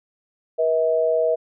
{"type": "tone pair together", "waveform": "sine", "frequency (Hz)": [481.1, 642.2], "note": ["B4", "E5"], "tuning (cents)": [-45, -45], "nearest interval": "perfect fourth", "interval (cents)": 500, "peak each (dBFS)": [-20, -19], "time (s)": [0.58, 1.36], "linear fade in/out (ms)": 20, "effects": []}